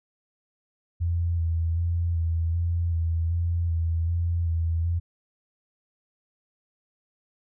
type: tone with vibrato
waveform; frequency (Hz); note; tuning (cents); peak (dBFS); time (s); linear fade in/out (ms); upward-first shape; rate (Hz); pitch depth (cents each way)
sine; 84; E2; +33; -22; 1-5; 20; square; 1.3; 26
effects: none